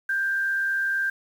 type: tone with frequency modulation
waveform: sine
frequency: 1581 Hz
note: G6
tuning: 14 cents sharp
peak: -22 dBFS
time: 0.09-1.1 s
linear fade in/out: 5 ms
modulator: 88.4 Hz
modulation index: 0.34
effects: 8-bit